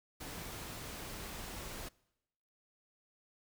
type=noise; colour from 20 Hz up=pink; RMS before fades=-45 dBFS; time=0.2-1.89 s; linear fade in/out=10 ms; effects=noise-tail reverb RT60 0.9 s tail -24 dB re dry